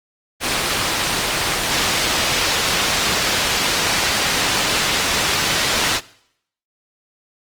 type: low-pass noise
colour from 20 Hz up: white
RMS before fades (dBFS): -19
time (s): 0.4-6.01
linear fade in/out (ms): 50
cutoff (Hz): 4800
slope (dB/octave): 12
effects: noise-tail reverb RT60 0.7 s tail -21 dB re dry + Opus 24 kbps